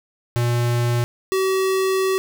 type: tone pair in turn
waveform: square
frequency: 119.9 / 380.7 Hz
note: A#2 / F#4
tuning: +49 / +49 cents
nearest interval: octave + minor sixth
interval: 2000 cents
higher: second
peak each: -18 dBFS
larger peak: neither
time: 0.36-1.04 / 1.32-2.18 s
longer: second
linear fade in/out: 0 ms
effects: none